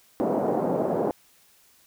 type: band-pass noise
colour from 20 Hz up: white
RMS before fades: -25 dBFS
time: 0.2-1.11 s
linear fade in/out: 0 ms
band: 170 to 680 Hz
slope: 24 dB/octave
effects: white hiss -59 dBFS RMS until 1.86 s